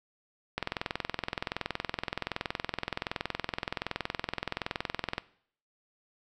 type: click train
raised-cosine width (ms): 0.3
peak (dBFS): -14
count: 99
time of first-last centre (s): 0.58-5.181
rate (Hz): 21.3
effects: noise-tail reverb RT60 0.6 s tail -19 dB re dry